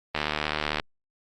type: click train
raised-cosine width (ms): 0.3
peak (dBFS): -9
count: 50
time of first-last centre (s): 0.15-0.798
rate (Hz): 75.6
effects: Opus 24 kbps